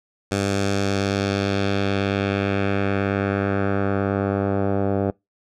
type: tone with low-pass filter sweep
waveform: 10% pulse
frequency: 99 Hz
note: G2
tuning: 18 cents sharp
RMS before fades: -22 dBFS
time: 0.31-5.11 s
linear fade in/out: 10 ms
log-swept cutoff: 8000 to 750 Hz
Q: 1.3
effects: noise-tail reverb RT60 0.2 s tail -25 dB re dry